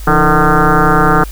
sine tone with frequency modulation, 601 Hz, D5, 40 cents sharp, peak -6 dBFS, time 0.07-1.24 s, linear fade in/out 5 ms, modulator 154 Hz, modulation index 5.8, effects added 50 Hz sine -23 dBFS peak until 1.31 s + white hiss -36 dBFS RMS until 1.31 s

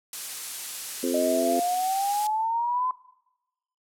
blue noise, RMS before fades -31 dBFS, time 0.13-2.27 s, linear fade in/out 2 ms
harmonic tone, 87.31 Hz, F2, in tune, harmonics 3 / 4 / 5 / 6, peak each -27 / -29 / -31 / -33 dBFS, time 1.03-1.6 s, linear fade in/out 5 ms
sine exponential sweep, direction up, 609 to 1027 Hz, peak -23 dBFS, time 1.14-2.91 s, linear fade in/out 2 ms
effects noise-tail reverb RT60 1.0 s tail -22 dB re dry + low-pass 11000 Hz 12 dB/octave

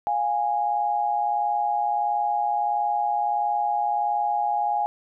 sine tone pair together, 704.5 / 826 Hz, F5 / G#5, +15 / -10 cents, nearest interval minor third, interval 275 cents, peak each -27 / -22 dBFS, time 0.07-4.86 s, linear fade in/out 0 ms, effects none

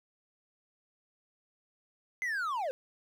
triangle linear sweep, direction down, 2083 to 491.6 Hz, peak -29 dBFS, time 2.22-2.71 s, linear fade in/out 0 ms, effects 11-bit

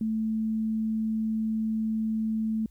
sine tone, 220 Hz, A3, in tune, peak -25 dBFS, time 0.01-2.66 s, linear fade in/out 2 ms, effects added 60 Hz sine -53 dBFS peak until 2.7 s + white hiss -70 dBFS RMS until 2.7 s

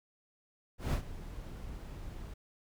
brown noise with ADSR envelope, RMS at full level -28 dBFS, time 0.78-2.34 s, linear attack 150 ms, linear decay 86 ms, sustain -16 dB, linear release 6 ms, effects none

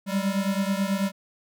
square beating tone pair, 192.7 / 201.9 Hz, G3 / G#3, -29 / -49 cents, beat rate 9.2 Hz, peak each -26 / -28 dBFS, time 0.06-1.12 s, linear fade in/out 50 ms, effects none

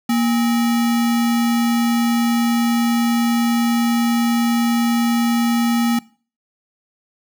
sine tone with sample-and-hold, 235 Hz, A#3, 14 cents sharp, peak -14 dBFS, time 0.09-5.99 s, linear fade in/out 5 ms, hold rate 1050 Hz, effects noise-tail reverb RT60 0.4 s tail -21 dB re dry

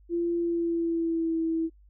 sine tone with pitch glide, 342.1 to 326.1 Hz, F4 to E4, -36 to -19 cents, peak -24 dBFS, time 0.09-1.7 s, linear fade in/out 50 ms, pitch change -83 cents, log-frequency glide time 0.38-1.39 s, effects noise-tail reverb RT60 0.1 s tail -23 dB re dry + added 50 Hz sine -53 dBFS peak until 1.89 s

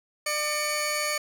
15% pulse tone pair together, 599 / 2252 Hz, D5 / C#7, +34 / +27 cents, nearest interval octave + major seventh, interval 2293 cents, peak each -22 dBFS, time 0.26-1.18 s, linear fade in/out 5 ms, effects none

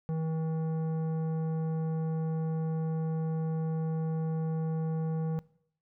sine tone with tanh clipping, 160.2 Hz, E3, 49 cents flat, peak -31 dBFS, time 0.09-5.39 s, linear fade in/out 0 ms, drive 12 dB, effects noise-tail reverb RT60 0.7 s tail -21 dB re dry

